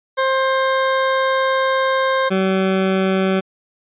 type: tone pair in turn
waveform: 20% pulse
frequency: 529 / 190.24 Hz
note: C5 / F#3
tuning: +19 / +48 cents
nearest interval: octave + tritone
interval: 1771 cents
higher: first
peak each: -10 dBFS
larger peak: neither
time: 0.17-2.3 / 2.3-3.41 s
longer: first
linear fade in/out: 20 ms
effects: resampled to 8000 Hz